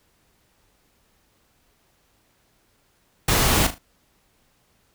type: noise with echo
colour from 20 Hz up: pink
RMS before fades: -19 dBFS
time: 3.28-3.67 s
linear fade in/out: 5 ms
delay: 38 ms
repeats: 3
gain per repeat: -10 dB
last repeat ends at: 3.784 s
effects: pink hiss -64 dBFS RMS until 4.94 s